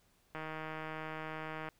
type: click train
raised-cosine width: 0.5 ms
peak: -27 dBFS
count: 211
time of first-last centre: 0.35-1.688 s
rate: 157 Hz
effects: pink hiss -71 dBFS RMS until 1.79 s